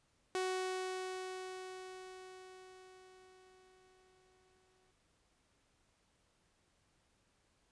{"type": "tone with exponential decay", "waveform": "sawtooth", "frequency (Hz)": 372.3, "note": "F#4", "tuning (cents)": 11, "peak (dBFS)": -30, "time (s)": [0.35, 4.91], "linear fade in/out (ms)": 1, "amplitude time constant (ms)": 990, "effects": ["pink hiss -75 dBFS RMS until 7.71 s", "resampled to 22050 Hz"]}